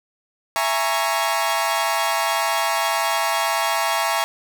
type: chord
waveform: sawtooth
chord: A# half-diminished seventh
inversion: second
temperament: equal with one note detuned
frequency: 667.3 / 830.6 / 932.3 / 1108.7 Hz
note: E5 / G#5 / A#5 / C#6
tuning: +21 / 0 / 0 / 0 cents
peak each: -21 dBFS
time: 0.56-4.24 s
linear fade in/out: 0 ms
effects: none